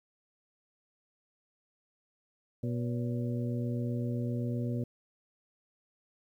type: harmonic tone with a mistuned harmonic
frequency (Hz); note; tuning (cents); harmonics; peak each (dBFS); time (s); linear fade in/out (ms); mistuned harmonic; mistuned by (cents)
121.1; B2; -34; 1 / 2 / 3 / 4 / 5; -32 / -35 / -43 / -43 / -45; 2.63-4.84; 5; 5; -98
effects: 11-bit